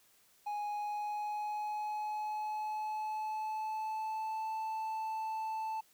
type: tone with pitch glide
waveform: triangle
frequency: 830.6 to 880 Hz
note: G#5 to A5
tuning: 0 to 0 cents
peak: -33 dBFS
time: 0.46-5.81 s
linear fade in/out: 10 ms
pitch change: +100 cents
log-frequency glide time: 0.68-4.49 s
effects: white hiss -67 dBFS RMS until 5.93 s